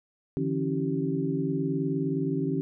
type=tone cluster; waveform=sine; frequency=148.1 / 167.5 / 273.7 / 322.6 / 385.4 Hz; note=D3 / E3 / C#4 / E4 / G4; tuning=+15 / +28 / -22 / -37 / -29 cents; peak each=-32 / -32 / -29 / -37 / -32 dBFS; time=0.37-2.61 s; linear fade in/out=0 ms; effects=none